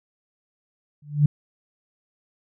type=tone with exponential growth; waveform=sine; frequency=147.2 Hz; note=D3; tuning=4 cents sharp; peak=-10 dBFS; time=1.02-1.26 s; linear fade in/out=5 ms; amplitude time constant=51 ms; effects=none